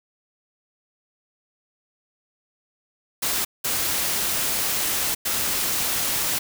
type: noise bursts at uneven times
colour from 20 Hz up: white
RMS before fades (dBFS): -24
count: 3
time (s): 3.22-3.45 / 3.64-5.15 / 5.25-6.39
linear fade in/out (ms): 10
effects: none